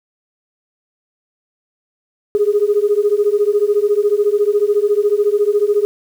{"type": "beating tone pair", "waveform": "sine", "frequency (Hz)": [406.4, 420.4], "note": ["G#4", "G#4"], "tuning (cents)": [-38, 21], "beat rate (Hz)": 14, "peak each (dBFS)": -14, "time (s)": [2.35, 5.85], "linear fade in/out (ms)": 0, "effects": ["tanh soft clip ceiling -4 dBFS", "7-bit"]}